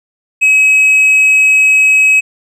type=tone with tanh clipping; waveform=sine; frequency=2550 Hz; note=D#7; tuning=42 cents sharp; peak=-6 dBFS; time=0.41-2.21 s; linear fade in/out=20 ms; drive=4 dB; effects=none